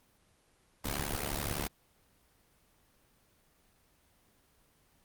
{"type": "noise with amplitude modulation", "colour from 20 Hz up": "pink", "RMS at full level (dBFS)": -31, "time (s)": [0.84, 1.68], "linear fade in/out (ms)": 10, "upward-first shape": "sine", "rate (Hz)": 71.7, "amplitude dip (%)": 90, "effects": ["pink hiss -68 dBFS RMS until 5.04 s", "Opus 24 kbps"]}